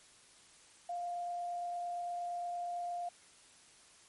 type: tone with frequency modulation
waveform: sine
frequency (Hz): 701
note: F5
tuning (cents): +6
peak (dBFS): -36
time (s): 0.89-3.09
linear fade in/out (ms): 5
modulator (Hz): 28.7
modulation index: 0.2
effects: white hiss -61 dBFS RMS until 4.08 s + MP3 48 kbps